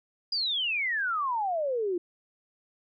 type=exponential sweep; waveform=sine; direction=down; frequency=4934 to 339.3 Hz; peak=-26 dBFS; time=0.32-1.98 s; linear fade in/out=5 ms; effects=none